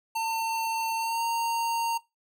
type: tone with pitch glide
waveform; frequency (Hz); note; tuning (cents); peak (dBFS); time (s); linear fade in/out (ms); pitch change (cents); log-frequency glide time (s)
square; 902 to 923.6; A5 to A#5; +43 to -16; -27; 0.15-1.98; 10; +41; 0.98-1.23
effects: noise-tail reverb RT60 0.2 s tail -19 dB re dry